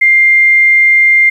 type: tone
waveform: sine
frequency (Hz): 2100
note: C7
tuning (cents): +6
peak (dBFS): -4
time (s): 0.01-1.3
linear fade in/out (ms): 10
effects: 7-bit